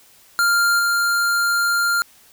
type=tone with level steps; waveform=square; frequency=1396.9 Hz; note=F6; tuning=in tune; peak=-15 / -17 dBFS; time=0.39-2.02 s; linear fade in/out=0 ms; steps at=0.79 s; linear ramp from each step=2 ms; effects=white hiss -51 dBFS RMS until 2.32 s